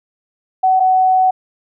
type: tone pair in turn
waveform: sine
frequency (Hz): 752 / 748.5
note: F#5 / F#5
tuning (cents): +28 / +20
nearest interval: unison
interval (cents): 8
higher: first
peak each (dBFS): -9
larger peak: neither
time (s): 0.63-0.8 / 0.8-1.31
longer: second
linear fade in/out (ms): 10
effects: none